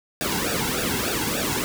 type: noise with flanger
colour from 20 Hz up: pink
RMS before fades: -25 dBFS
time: 0.21-1.64 s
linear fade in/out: 0 ms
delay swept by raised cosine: 0.95 to 1.69 ms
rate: 3.4 Hz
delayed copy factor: -0.95
effects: none